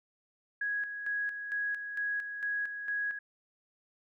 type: tone with tremolo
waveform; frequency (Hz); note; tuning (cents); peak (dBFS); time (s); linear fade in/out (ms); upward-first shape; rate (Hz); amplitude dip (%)
sine; 1661.2; G#6; 0; -30; 0.61-3.19; 5; square; 2.2; 55
effects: none